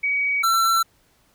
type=tone pair in turn; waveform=sine / square; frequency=2263 / 1345.6 Hz; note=C#7 / E6; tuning=+35 / +35 cents; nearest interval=major sixth; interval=900 cents; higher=first; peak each=-19 / -17 dBFS; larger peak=second; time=0.03-0.43 / 0.43-0.83 s; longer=neither; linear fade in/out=10 ms; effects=pink hiss -61 dBFS RMS until 1.34 s